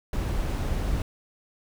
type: noise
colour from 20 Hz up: brown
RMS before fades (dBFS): -27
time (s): 0.13-1.02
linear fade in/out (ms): 2
effects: none